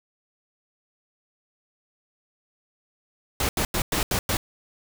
pink noise bursts at uneven times, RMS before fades -24 dBFS, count 6, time 3.4-3.49 / 3.57-3.65 / 3.74-3.82 / 3.92-4.03 / 4.11-4.19 / 4.29-4.37 s, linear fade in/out 2 ms, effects none

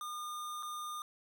square tone with dropouts, 1213 Hz, D#6, 44 cents flat, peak -40 dBFS, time 0.01-1.02 s, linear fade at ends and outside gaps 1 ms, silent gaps 0.626-0.63 s, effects none

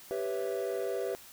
triangle chord, C# half-diminished seventh, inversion second, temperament equal, 392 / 493.9 / 554.4 / 659.3 Hz, G4 / B4 / C#5 / E5, 0 / 0 / 0 / 0 cents, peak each -32 / -33 / -37 / -36 dBFS, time 0.11-1.15 s, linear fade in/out 0 ms, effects tanh soft clip ceiling -23 dBFS + white hiss -52 dBFS RMS until 1.32 s

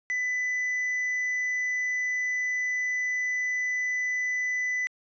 triangle tone, 1997 Hz, B6, 19 cents sharp, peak -24 dBFS, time 0.1-4.87 s, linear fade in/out 0 ms, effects resampled to 16000 Hz

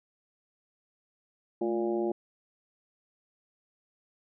harmonic tone with a mistuned harmonic, 117.1 Hz, A#2, 8 cents sharp, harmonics 2 / 3 / 4 / 5 / 6 / 7, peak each -35 / -28 / -41 / -37 / -41 / -41 dBFS, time 1.61-2.12 s, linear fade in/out 5 ms, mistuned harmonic 2, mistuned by -120 cents, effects none

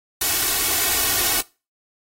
white noise with comb filter, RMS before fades -20 dBFS, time 0.21-1.41 s, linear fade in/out 5 ms, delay 2.7 ms, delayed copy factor +0.75, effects noise-tail reverb RT60 0.3 s tail -22 dB re dry + AAC 48 kbps

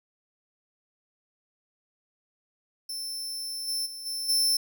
sawtooth tone with level steps, 5330 Hz, E8, 18 cents sharp, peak -30 / -25 / -35 / -28 / -19 dBFS, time 2.89-4.57 s, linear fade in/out 5 ms, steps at 3.67 / 3.85 / 4.05 / 4.28 s, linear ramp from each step 20 ms, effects none

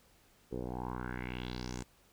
10% pulse tone with low-pass filter sweep, 61.74 Hz, B1, in tune, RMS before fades -40 dBFS, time 0.51-1.84 s, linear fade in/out 20 ms, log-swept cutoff 440 to 8000 Hz, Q 4, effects pink hiss -66 dBFS RMS until 2.12 s

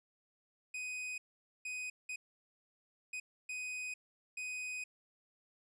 45% pulse tone bursts at uneven times, 2500 Hz, D#7, 8 cents sharp, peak -39 dBFS, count 6, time 0.74-1.18 / 1.65-1.9 / 2.09-2.16 / 3.13-3.2 / 3.49-3.94 / 4.37-4.84 s, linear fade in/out 5 ms, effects resampled to 22050 Hz

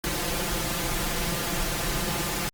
pink noise with comb filter, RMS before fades -28 dBFS, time 0.04-2.49 s, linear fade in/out 0 ms, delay 5.8 ms, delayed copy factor +0.8, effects Opus 48 kbps

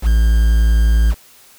triangle tone with quantisation, 55.6 Hz, A1, 19 cents sharp, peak -7 dBFS, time 0.02-1.15 s, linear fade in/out 50 ms, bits 5, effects white hiss -46 dBFS RMS until 1.58 s

